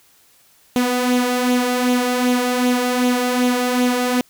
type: tone with flanger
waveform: sawtooth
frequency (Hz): 248.2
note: B3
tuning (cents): +9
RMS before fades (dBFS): -18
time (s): 0.76-4.21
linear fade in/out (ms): 0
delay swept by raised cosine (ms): 0.29 to 2.59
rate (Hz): 2.6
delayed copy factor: +0.5
effects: white hiss -54 dBFS RMS until 4.29 s